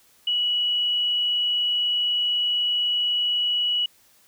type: tone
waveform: sine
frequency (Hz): 2932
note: F#7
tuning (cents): -16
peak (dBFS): -20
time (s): 0.27-3.86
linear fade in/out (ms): 5
effects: white hiss -58 dBFS RMS until 4.27 s